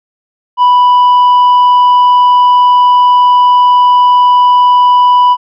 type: tone with tanh clipping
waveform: sine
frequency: 987.8 Hz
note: B5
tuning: in tune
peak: -4 dBFS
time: 0.57-5.37 s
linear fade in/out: 50 ms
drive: 3 dB
effects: none